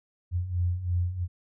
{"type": "beating tone pair", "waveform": "sine", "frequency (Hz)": [86.5, 89.5], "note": ["F2", "F2"], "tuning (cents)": [-16, 43], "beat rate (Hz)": 3, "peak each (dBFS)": [-31, -26], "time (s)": [0.31, 1.28], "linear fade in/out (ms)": 50, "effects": []}